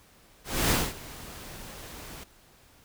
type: noise with ADSR envelope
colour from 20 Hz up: pink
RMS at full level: -23 dBFS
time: 0.44-2.24 s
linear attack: 260 ms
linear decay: 230 ms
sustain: -20 dB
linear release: 8 ms
effects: pink hiss -58 dBFS RMS until 2.84 s